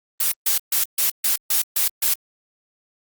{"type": "noise bursts", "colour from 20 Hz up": "blue", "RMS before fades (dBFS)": -19, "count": 8, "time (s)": [0.2, 2.14], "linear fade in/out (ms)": 5, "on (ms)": 120, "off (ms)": 140, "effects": ["Opus 24 kbps"]}